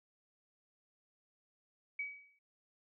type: tone with exponential decay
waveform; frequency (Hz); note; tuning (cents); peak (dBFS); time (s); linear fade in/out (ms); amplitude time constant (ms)
sine; 2272; C#7; +42; -34; 1.99-2.39; 5; 85
effects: none